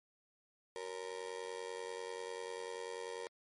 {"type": "tone with amplitude modulation", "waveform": "35% pulse", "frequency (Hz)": 466.2, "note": "A#4", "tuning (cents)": 0, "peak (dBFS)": -36, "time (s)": [0.76, 3.27], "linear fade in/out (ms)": 0, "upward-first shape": "sine", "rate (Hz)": 90.2, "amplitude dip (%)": 95, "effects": ["MP3 48 kbps"]}